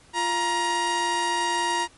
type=tone pair together; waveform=sawtooth; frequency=347.6 / 944 Hz; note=F4 / A#5; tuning=-8 / +22 cents; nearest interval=octave + perfect fourth; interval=1730 cents; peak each=-27 / -19 dBFS; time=0.13-1.88 s; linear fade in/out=50 ms; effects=pink hiss -54 dBFS RMS until 1.97 s + MP3 48 kbps